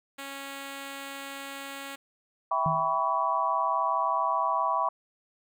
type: tone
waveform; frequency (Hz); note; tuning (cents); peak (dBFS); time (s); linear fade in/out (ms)
5% pulse; 275.9; C#4; -8; -26; 0.18-1.96; 10
type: chord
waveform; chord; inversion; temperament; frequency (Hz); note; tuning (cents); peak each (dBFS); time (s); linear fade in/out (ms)
sine; C# half-diminished seventh; first; equal with one note detuned; 659.3 / 784 / 987.8 / 1126.8; E5 / G5 / B5 / C#6; 0 / 0 / 0 / +28; -32 / -32 / -28 / -28; 2.51-4.89; 5
type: tone with exponential decay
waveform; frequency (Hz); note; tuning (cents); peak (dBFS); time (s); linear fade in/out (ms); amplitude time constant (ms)
sine; 158.7; D#3; +35; -25; 2.66-3.02; 0; 77
effects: none